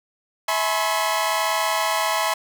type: tone cluster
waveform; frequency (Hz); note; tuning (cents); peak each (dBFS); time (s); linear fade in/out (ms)
sawtooth; 651 / 846 / 994 / 1075; E5 / G#5 / B5 / C6; -22 / +32 / +11 / +47; -22; 0.48-2.34; 5
effects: none